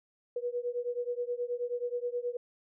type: beating tone pair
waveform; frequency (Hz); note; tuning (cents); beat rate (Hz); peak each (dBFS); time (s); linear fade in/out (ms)
sine; 481.6 / 491; B4 / B4; -44 / -10; 9.4; -34 / -35; 0.36-2.37; 5
effects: none